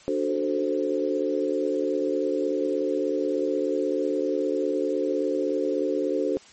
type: chord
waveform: sine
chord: D dominant seventh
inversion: none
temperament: equal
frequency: 293.7 / 370 / 440 / 523.3 Hz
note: D4 / F#4 / A4 / C5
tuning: 0 / 0 / 0 / 0 cents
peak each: -28 dBFS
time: 0.08-6.37 s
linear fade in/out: 0 ms
effects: white hiss -51 dBFS RMS until 6.52 s + MP3 32 kbps